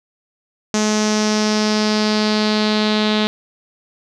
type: tone with low-pass filter sweep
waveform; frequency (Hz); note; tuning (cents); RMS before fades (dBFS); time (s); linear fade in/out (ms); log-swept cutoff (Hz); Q
sawtooth; 213.3; G#3; +46; -17; 0.74-3.27; 0; 6300 to 3800; 4.2
effects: none